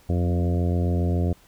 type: harmonic tone with a mistuned harmonic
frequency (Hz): 87.31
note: F2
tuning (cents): 0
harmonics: 1 / 2 / 3 / 4 / 5 / 6 / 7 / 8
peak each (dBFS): -21 / -27 / -31 / -33 / -35 / -37 / -38 / -39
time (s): 0.09-1.33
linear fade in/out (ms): 5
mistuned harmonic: 2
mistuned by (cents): +16
effects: pink hiss -56 dBFS RMS until 1.47 s